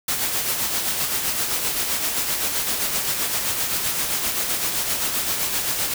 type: noise with tremolo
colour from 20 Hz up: white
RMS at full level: -22 dBFS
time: 0.08-5.94 s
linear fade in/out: 5 ms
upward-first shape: sine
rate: 7.7 Hz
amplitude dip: 40%
effects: none